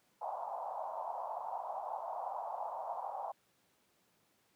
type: band-pass noise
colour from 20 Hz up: pink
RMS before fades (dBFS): -41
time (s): 0.21-3.32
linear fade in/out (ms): 10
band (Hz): 660 to 970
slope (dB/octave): 48
effects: pink hiss -73 dBFS RMS until 4.55 s + high-pass 150 Hz 12 dB/octave